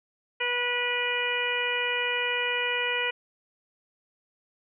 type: harmonic tone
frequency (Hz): 487.8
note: B4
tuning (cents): -21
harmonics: 1 / 2 / 3 / 4 / 5 / 6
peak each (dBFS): -33 / -35 / -34 / -31 / -30 / -32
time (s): 0.4-3.11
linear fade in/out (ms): 10
effects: none